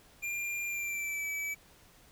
square tone with pitch glide, 2394 to 2298 Hz, D7 to D7, +33 to -38 cents, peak -34 dBFS, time 0.22-1.55 s, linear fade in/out 20 ms, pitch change -71 cents, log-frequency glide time 0.66-1.28 s, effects pink hiss -60 dBFS RMS until 2.11 s

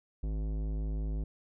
sine tone with tanh clipping, 52.7 Hz, G#1, 26 cents sharp, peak -33 dBFS, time 0.23-1.24 s, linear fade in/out 5 ms, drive 16 dB, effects none

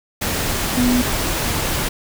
sine tone in noise, 246.9 Hz, B3, in tune, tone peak -14 dBFS, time 0.77-1.02 s, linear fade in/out 10 ms, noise pink, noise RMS -21 dBFS, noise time 0.21-1.89 s, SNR +4 dB, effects none

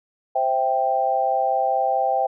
sine chord, C major, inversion none, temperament equal, 523.3 / 659.3 / 784 Hz, C5 / E5 / G5, 0 / 0 / 0 cents, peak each -25 / -24 / -20 dBFS, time 0.35-2.27 s, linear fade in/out 10 ms, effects none

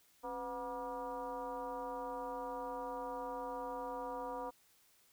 sine tone with frequency modulation, 731 Hz, F#5, 21 cents flat, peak -39 dBFS, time 0.23-4.51 s, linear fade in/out 20 ms, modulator 230 Hz, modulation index 1.7, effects white hiss -69 dBFS RMS until 5.12 s

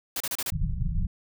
white noise bursts, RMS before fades -30 dBFS, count 5, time 0.16-0.503 s, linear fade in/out 2 ms, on 43 ms, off 32 ms
pink low-pass noise, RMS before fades -27 dBFS, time 0.52-1.07 s, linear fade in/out 5 ms, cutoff 180 Hz, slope 96 dB/octave
effects none

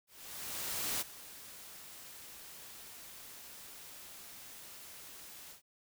white noise with ADSR envelope, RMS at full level -35 dBFS, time 0.07-5.62 s, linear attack 940 ms, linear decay 21 ms, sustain -16 dB, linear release 110 ms, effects none

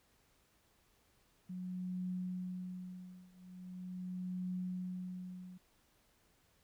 sine tone with tremolo, 182.4 Hz, F#3, 24 cents flat, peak -36 dBFS, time 1.49-5.58 s, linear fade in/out 10 ms, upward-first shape triangle, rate 0.41 Hz, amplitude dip 95%, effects pink hiss -72 dBFS RMS until 6.63 s

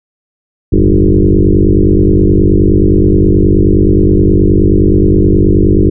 sine tone with frequency modulation, 141.9 Hz, C#3, 41 cents sharp, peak -4 dBFS, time 0.72-5.9 s, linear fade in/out 10 ms, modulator 49.5 Hz, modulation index 5.1, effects none

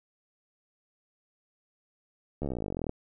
slowing click train, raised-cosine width 2 ms, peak -20 dBFS, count 26, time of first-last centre 2.42-2.894 s, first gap 13 ms, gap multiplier 1.03, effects none

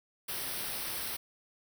white band-stop noise, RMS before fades -37 dBFS, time 0.28-1.17 s, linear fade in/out 10 ms, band 5900 to 8300 Hz, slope 96 dB/octave, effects none

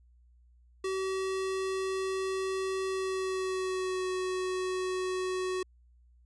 square tone with pitch glide, 380.9 to 370.7 Hz, G4 to F#4, -50 to +3 cents, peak -31 dBFS, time 0.84-5.63 s, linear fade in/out 5 ms, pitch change -47 cents, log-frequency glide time 2.87-4.09 s, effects added 60 Hz sine -58 dBFS peak until 6.25 s + resampled to 22050 Hz

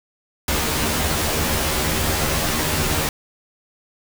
pink noise with comb filter, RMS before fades -21 dBFS, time 0.48-3.09 s, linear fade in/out 2 ms, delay 13 ms, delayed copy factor +0.9, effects none

